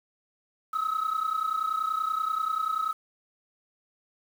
sine tone pair together, 1269.6 / 1300 Hz, D#6 / E6, +35 / -24 cents, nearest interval unison, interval 41 cents, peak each -27 dBFS, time 0.73-2.93 s, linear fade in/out 10 ms, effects tanh soft clip ceiling -22 dBFS + 8-bit

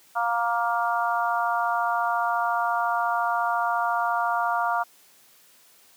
harmonic tone, 234.3 Hz, A#3, 9 cents sharp, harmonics 3 / 4 / 5 / 6, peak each -26 / -27 / -28 / -29 dBFS, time 0.15-4.84 s, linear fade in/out 20 ms, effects white hiss -56 dBFS RMS until 5.96 s + high-pass 150 Hz 12 dB/octave

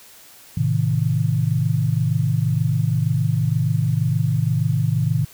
sine chord, A diminished, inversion none, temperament just, 110 / 132 / 158.4 Hz, A2 / C3 / Eb3, 0 / +16 / +31 cents, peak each -21 dBFS, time 0.57-5.25 s, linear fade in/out 5 ms, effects white hiss -46 dBFS RMS until 5.33 s

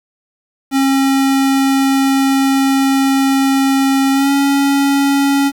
square tone with pitch glide, 270.8 to 278.4 Hz, C#4 to C#4, -40 to +8 cents, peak -11 dBFS, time 0.71-5.52 s, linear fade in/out 50 ms, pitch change +48 cents, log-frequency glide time 4.12-4.31 s, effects 7-bit

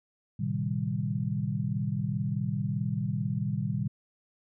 sine chord, A half-diminished seventh, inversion none, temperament equal with one note detuned, 112.7 / 130.81 / 155.56 / 196 Hz, A2 / C3 / Eb3 / G3, +42 / 0 / 0 / 0 cents, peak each -33 dBFS, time 0.39-3.88 s, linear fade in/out 10 ms, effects none

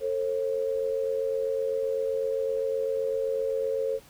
sine tone pair together, 448.2 / 536 Hz, A4 / C5, +32 / +42 cents, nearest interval minor third, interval 310 cents, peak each -28 / -28 dBFS, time 0-4 s, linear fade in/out 50 ms, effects pink hiss -54 dBFS RMS until 4.09 s

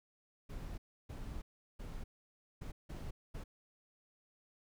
brown noise bursts at uneven times, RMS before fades -44 dBFS, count 6, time 0.49-0.78 / 1.09-1.42 / 1.79-2.04 / 2.61-2.72 / 2.89-3.11 / 3.34-3.44 s, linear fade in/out 10 ms, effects none

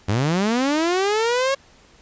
sawtooth linear sweep, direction up, 92.5 to 554 Hz, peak -14 dBFS, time 0.08-1.55 s, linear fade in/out 10 ms, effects pink hiss -52 dBFS RMS until 2.01 s + resampled to 16000 Hz

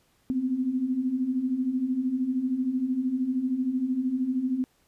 sine beating tone pair, 246.9 / 259.9 Hz, B3 / C4, 0 / -11 cents, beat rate 13 Hz, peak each -31 / -25 dBFS, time 0.3-4.64 s, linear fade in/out 0 ms, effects pink hiss -66 dBFS RMS until 4.87 s + resampled to 32000 Hz

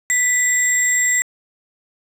sine tone pair together, 1975.5 / 7547 Hz, B6 / A#8, 0 / +20 cents, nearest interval octave + major seventh, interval 2320 cents, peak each -15 dBFS, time 0.1-1.22 s, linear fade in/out 0 ms, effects tanh soft clip ceiling -11 dBFS + 8-bit

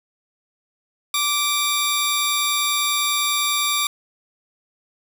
15% pulse tone pair together, 1170 / 3715 Hz, D6 / A#7, -7 / -7 cents, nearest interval octave + minor sixth, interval 2000 cents, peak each -15 dBFS, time 1.14-3.87 s, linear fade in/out 2 ms, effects none

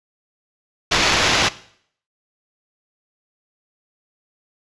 white noise with sample-and-hold, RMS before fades -17 dBFS, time 0.91-1.49 s, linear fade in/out 10 ms, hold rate 8820 Hz, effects noise-tail reverb RT60 0.6 s tail -17 dB re dry + resampled to 22050 Hz

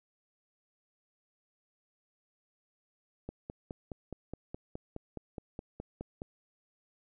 click train, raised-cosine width 2 ms, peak -26 dBFS, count 15, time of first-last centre 3.29-6.219 s, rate 4.78 Hz, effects none

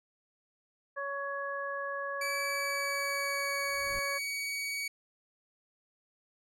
harmonic tone, 559 Hz, C#5, 14 cents sharp, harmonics 1 / 2 / 3, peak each -38 / -38 / -38 dBFS, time 0.96-4.19 s, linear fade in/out 20 ms
sawtooth tone with pitch glide, 2303 to 2258 Hz, D7 to C#7, -34 to +31 cents, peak -30 dBFS, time 2.21-4.88 s, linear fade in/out 5 ms, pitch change -35 cents, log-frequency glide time 2.44-3.6 s
brown noise with exponential growth, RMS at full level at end -42 dBFS, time 3.48-3.99 s, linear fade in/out 0 ms, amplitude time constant 110 ms
effects low-pass 12000 Hz 12 dB/octave

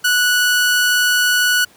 sawtooth tone, 1474 Hz, F#6, 7 cents flat, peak -9 dBFS, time 0.04-1.65 s, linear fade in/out 10 ms, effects pink hiss -49 dBFS RMS until 1.76 s + high-pass 100 Hz 12 dB/octave

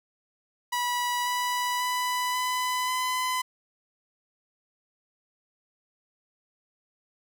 sawtooth tone with pitch steps, 976 / 985.1 / 994.2 / 1003.4 / 1012.8 Hz, B5 / B5 / B5 / B5 / B5, -21 / -5 / +11 / +27 / +43 cents, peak -22 dBFS, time 0.72-3.42 s, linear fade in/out 10 ms, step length 540 ms, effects none

